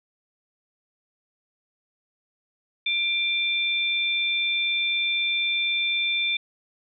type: tone pair together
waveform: sine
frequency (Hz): 2371 / 3556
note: D7 / A7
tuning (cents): +16 / +18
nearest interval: perfect fifth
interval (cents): 702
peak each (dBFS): -24 / -25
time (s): 2.86-6.37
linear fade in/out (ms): 5
effects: none

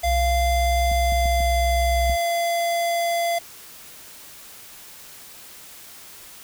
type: tone with vibrato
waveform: sine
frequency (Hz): 63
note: B1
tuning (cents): +35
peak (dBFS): -20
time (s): 0.03-2.17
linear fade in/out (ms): 50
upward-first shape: triangle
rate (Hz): 20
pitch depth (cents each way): 18
type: tone with pitch glide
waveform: square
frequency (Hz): 691 to 683.5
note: F5 to F5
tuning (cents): -19 to -37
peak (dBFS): -21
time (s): 0.03-3.39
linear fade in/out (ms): 10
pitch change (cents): -18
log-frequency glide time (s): 0.84-2.28
type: clicks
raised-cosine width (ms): 5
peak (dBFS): -22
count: 5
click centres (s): 0.916 / 1.123 / 1.257 / 1.405 / 2.097
effects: white hiss -43 dBFS RMS until 6.43 s

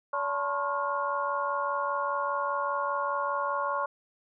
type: tone cluster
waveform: sine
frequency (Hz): 571 / 875 / 1003 / 1088 / 1412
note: D5 / A5 / B5 / C#6 / F6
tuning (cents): -49 / -10 / +26 / -33 / +19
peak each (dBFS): -33 / -36 / -37 / -30 / -36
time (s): 0.13-3.86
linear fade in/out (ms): 5
effects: none

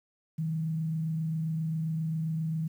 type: tone with frequency modulation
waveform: sine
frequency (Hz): 160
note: D#3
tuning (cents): +49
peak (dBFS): -28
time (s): 0.38-2.68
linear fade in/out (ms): 10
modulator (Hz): 27.5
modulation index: 0.23
effects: 10-bit

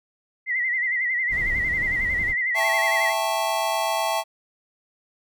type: tone with vibrato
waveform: sine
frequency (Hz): 2000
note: B6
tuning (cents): +21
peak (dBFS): -21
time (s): 0.46-3.14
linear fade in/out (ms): 50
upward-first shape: sine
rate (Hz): 11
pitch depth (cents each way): 84
type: noise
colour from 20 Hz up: brown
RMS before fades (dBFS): -33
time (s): 1.29-2.35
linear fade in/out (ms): 50
type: chord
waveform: square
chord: A dominant seventh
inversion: second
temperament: just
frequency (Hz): 660 / 792 / 880 / 1100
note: E5 / G5 / A5 / C#6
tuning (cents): +2 / +18 / 0 / -14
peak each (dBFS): -27 / -30 / -27 / -31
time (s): 2.54-4.24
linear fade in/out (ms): 50
effects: none

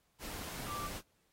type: tone in noise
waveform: sine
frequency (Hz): 1174.7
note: D6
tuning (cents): 0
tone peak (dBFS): -39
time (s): 0.66-0.9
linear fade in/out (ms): 50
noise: pink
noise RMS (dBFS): -44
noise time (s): 0.19-1.02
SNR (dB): +2
effects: pink hiss -75 dBFS RMS until 1.32 s + AAC 48 kbps

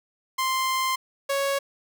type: tone pair in turn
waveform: sawtooth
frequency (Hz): 1046.5 / 554.4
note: C6 / C#5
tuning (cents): 0 / 0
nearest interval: major seventh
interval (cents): 1100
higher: first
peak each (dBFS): -19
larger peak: neither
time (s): 0.38-0.96 / 1.29-1.59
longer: first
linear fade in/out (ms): 10
effects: none

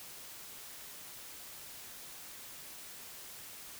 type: silence
effects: white hiss -49 dBFS RMS until 3.79 s

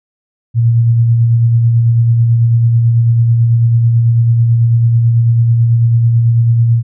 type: tone with tremolo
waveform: sine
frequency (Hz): 116.54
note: A#2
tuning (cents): 0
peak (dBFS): -5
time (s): 0.54-6.83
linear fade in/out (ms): 50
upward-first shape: sine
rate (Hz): 9.1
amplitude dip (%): 30
effects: none

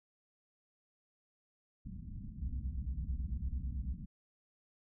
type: low-pass noise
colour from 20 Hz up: pink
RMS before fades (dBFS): -45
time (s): 1.85-4.06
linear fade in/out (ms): 10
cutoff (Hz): 240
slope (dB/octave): 48
type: tone bursts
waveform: sine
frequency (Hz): 63.8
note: C2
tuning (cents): -43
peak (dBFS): -34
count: 14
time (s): 2.41-3.936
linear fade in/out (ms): 10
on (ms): 83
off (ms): 28
effects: none

